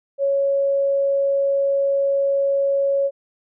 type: tone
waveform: sine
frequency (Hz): 554.4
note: C#5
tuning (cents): 0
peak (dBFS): -16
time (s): 0.18-3.11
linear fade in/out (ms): 50
effects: none